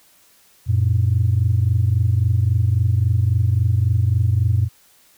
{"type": "tone pair together", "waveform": "sine", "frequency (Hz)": [91.73, 115.4], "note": ["F#2", "A#2"], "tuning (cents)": [-14, -17], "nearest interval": "major third", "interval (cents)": 397, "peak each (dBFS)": -16, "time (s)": [0.66, 4.69], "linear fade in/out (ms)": 50, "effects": ["tanh soft clip ceiling -8 dBFS", "white hiss -54 dBFS RMS until 5.17 s"]}